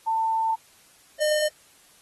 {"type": "tone pair in turn", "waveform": ["sine", "square"], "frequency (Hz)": [894, 607.3], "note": ["A5", "D#5"], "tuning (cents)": [27, -42], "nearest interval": "perfect fifth", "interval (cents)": 669, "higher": "first", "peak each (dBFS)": -21, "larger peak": "neither", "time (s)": [[0.06, 0.56], [1.2, 1.49]], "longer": "first", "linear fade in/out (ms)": 20, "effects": ["white hiss -56 dBFS RMS until 2.01 s", "AAC 32 kbps"]}